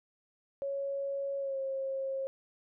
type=tone with pitch glide; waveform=sine; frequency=554.4 to 537.7 Hz; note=C#5 to C5; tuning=0 to +47 cents; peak=-32 dBFS; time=0.62-2.27 s; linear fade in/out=0 ms; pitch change=-53 cents; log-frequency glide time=1.39-1.58 s; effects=none